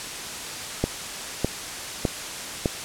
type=click train; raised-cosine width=2 ms; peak=-7 dBFS; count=4; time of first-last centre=0.84-2.658 s; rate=1.65 Hz; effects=white hiss -33 dBFS RMS until 2.84 s + low-pass 9000 Hz 12 dB/octave